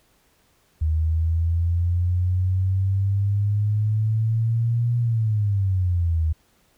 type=exponential two-way sweep; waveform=sine; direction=up then down; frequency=77.78 to 120 to 77.78 Hz; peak=-18 dBFS; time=0.81-6.33 s; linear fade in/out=10 ms; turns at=4.98 s; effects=pink hiss -62 dBFS RMS until 6.77 s